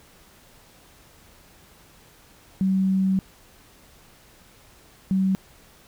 sine tone bursts at uneven times, 190.5 Hz, G3, 49 cents flat, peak -18 dBFS, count 2, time 2.61-3.19 / 5.11-5.35 s, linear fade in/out 0 ms, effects pink hiss -53 dBFS RMS until 5.87 s

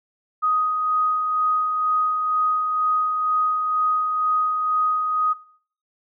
sine tone with tremolo, 1250 Hz, D#6, 8 cents sharp, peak -16 dBFS, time 0.42-5.34 s, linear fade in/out 20 ms, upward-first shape sine, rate 2.1 Hz, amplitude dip 35%, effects noise-tail reverb RT60 0.5 s tail -19 dB re dry

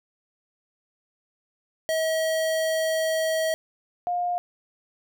square / sine tone pair in turn, 640 / 709 Hz, D#5 / F5, +49 / +26 cents, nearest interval major second, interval 177 cents, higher second, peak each -23 dBFS, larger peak neither, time 1.89-3.54 / 4.07-4.38 s, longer first, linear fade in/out 0 ms, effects none

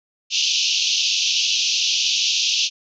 pink band-pass noise, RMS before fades -20 dBFS, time 0.3-2.7 s, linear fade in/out 50 ms, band 2600 to 6400 Hz, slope 96 dB/octave, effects none

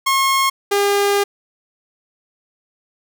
sawtooth tone pair in turn, 1080 / 403.6 Hz, C#6 / G#4, -45 / -49 cents, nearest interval octave + perfect fourth, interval 1704 cents, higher first, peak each -10 dBFS, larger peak neither, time 0.06-0.5 / 0.71-1.24 s, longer second, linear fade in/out 10 ms, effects none

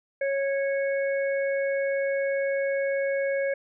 harmonic tone, 551 Hz, C#5, 11 cents flat, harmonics 1 / 3 / 4, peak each -24 / -34 / -36 dBFS, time 0.21-3.54 s, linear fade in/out 5 ms, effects none

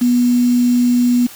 sine tone with quantisation, 244.4 Hz, B3, 18 cents flat, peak -10 dBFS, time 0.01-1.27 s, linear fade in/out 10 ms, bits 5, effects white hiss -37 dBFS RMS until 1.35 s

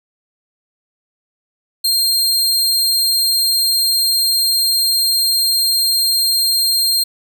sawtooth tone, 4195 Hz, C8, 4 cents sharp, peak -10 dBFS, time 1.84-7.04 s, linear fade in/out 10 ms, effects none

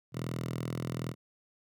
5% pulse tone with high-pass filter, 41.2 Hz, E1, in tune, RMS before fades -36 dBFS, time 0.12-1.15 s, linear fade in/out 50 ms, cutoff 130 Hz, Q 3.6, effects none

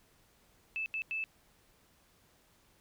sine tone bursts at uneven times, 2627 Hz, E7, 7 cents flat, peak -33 dBFS, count 3, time 0.76-0.86 / 0.94-1.02 / 1.11-1.24 s, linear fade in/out 0 ms, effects pink hiss -67 dBFS RMS until 2.8 s

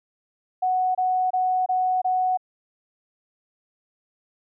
sine tone bursts, 740 Hz, F#5, in tune, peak -19 dBFS, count 5, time 0.62-2.374 s, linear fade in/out 10 ms, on 330 ms, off 26 ms, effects none

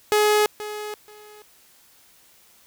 sawtooth tone with echo, 421.4 Hz, G#4, 25 cents sharp, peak -12 dBFS, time 0.12-0.46 s, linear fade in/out 0 ms, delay 480 ms, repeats 2, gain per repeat -14 dB, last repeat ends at 1.42 s, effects white hiss -55 dBFS RMS until 2.66 s

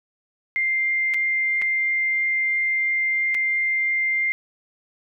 sine tone with dropouts, 2099 Hz, C7, 5 cents sharp, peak -19 dBFS, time 0.56-4.32 s, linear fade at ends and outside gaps 0 ms, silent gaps 1.138-1.143 / 1.616-1.621 / 3.345-3.349 s, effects none

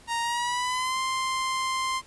sawtooth tone with pitch glide, 932.3 to 1046.5 Hz, A#5 to C6, 0 to 0 cents, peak -22 dBFS, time 0.07-2.02 s, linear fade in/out 50 ms, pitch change +200 cents, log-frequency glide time 0.21-0.99 s, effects pink hiss -53 dBFS RMS until 2.06 s + resampled to 24000 Hz

